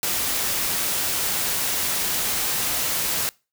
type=noise; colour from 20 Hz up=white; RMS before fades=-24 dBFS; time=0.03-3.29 s; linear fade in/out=0 ms; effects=noise-tail reverb RT60 0.3 s tail -24 dB re dry